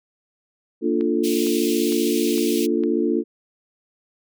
sine chord, Bb major seventh, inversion none, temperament equal, 233.1 / 293.7 / 349.2 / 440 Hz, Bb3 / D4 / F4 / A4, 0 / 0 / 0 / 0 cents, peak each -24 / -23 / -22 / -25 dBFS, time 0.81-3.24 s, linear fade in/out 50 ms
click train, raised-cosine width 0.3 ms, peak -24 dBFS, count 5, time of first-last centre 1.01-2.836 s, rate 2.19 Hz
pink high-pass noise, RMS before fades -31 dBFS, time 1.23-2.67 s, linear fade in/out 20 ms, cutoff 2400 Hz, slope 48 dB/octave
effects none

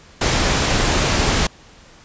pink noise, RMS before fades -17 dBFS, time 0.21-1.47 s, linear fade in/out 5 ms, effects pink hiss -46 dBFS RMS until 2.04 s + resampled to 16000 Hz

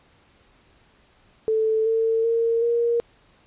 sine tone with pitch steps, 440 / 449.8 / 459.7 / 469.9 Hz, A4 / A4 / A#4 / A#4, 0 / +38 / -24 / +14 cents, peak -18 dBFS, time 1.48-3 s, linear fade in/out 0 ms, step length 380 ms, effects pink hiss -58 dBFS RMS until 3.46 s + resampled to 8000 Hz

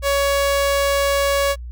sawtooth tone, 560 Hz, C#5, 18 cents sharp, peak -12 dBFS, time 0.02-1.56 s, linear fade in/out 50 ms, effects noise-tail reverb RT60 0.1 s tail -25 dB re dry + added 60 Hz sine -29 dBFS peak until 1.71 s

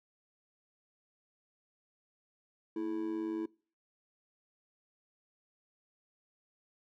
triangle tone with amplitude modulation, 327.9 Hz, E4, 9 cents flat, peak -28 dBFS, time 2.76-3.46 s, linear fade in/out 5 ms, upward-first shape sine, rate 98.7 Hz, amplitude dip 75%, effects noise-tail reverb RT60 0.4 s tail -24 dB re dry

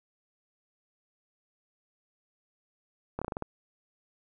slowing click train, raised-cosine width 1 ms, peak -19 dBFS, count 7, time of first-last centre 3.19-3.423 s, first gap 26 ms, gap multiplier 1.16, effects none

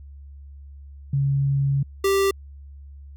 sine / square tone pair in turn, 138.59 / 392 Hz, C#3 / G4, 0 / 0 cents, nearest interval octave + tritone, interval 1800 cents, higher second, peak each -18 dBFS, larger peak neither, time 1.13-1.83 / 2.04-2.31 s, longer first, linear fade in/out 5 ms, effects added 70 Hz sine -39 dBFS peak until 3.16 s

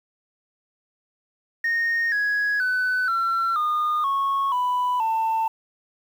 sine tone with pitch steps, 1850 / 1667.3 / 1502.7 / 1354.3 / 1220.5 / 1100 / 991.4 / 893.5 Hz, A#6 / G#6 / F#6 / E6 / D#6 / C#6 / B5 / A5, -14 / +6 / +26 / +46 / -34 / -14 / +6 / +26 cents, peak -18 dBFS, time 1.64-5.48 s, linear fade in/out 5 ms, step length 480 ms, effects tanh soft clip ceiling -18 dBFS + 8-bit

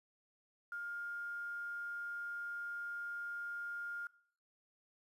sine tone with quantisation, 1410 Hz, F6, 16 cents sharp, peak -40 dBFS, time 0.72-4.07 s, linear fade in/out 2 ms, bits 11, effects noise-tail reverb RT60 0.6 s tail -20 dB re dry + resampled to 32000 Hz

